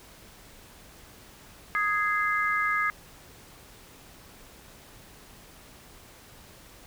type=harmonic tone; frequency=415.3 Hz; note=G#4; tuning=in tune; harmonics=3 / 4 / 5; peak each=-27 / -28 / -29 dBFS; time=1.75-2.9 s; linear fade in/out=0 ms; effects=pink hiss -51 dBFS RMS until 6.86 s